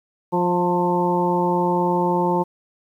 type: harmonic tone with a mistuned harmonic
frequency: 176.3 Hz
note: F3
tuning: 17 cents sharp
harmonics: 1 / 2 / 3 / 4 / 5 / 6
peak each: -23 / -22 / -26 / -33 / -21 / -31 dBFS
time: 0.32-2.44 s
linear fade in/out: 20 ms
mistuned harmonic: 5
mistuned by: +16 cents
effects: 9-bit